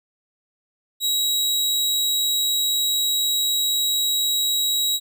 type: tone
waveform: sawtooth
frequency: 3851 Hz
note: B7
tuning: 44 cents flat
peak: -16 dBFS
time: 1-5 s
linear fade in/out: 50 ms
effects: none